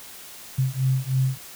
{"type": "beating tone pair", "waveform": "sine", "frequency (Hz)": [129.9, 133.1], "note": ["C3", "C3"], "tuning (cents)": [-12, 30], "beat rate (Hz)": 3.2, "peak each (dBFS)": [-23, -23], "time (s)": [0.58, 1.38], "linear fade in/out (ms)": 10, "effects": ["white hiss -42 dBFS RMS until 1.55 s"]}